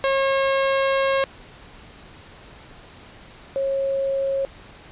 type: tone pair in turn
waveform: sawtooth / sine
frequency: 542 / 544.3 Hz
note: C#5 / C#5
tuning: -39 / -32 cents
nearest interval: unison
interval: 7 cents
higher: second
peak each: -14 / -20 dBFS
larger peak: first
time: 0.04-1.24 / 3.56-4.45 s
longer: first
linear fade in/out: 0 ms
effects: pink hiss -45 dBFS RMS until 4.91 s + resampled to 8000 Hz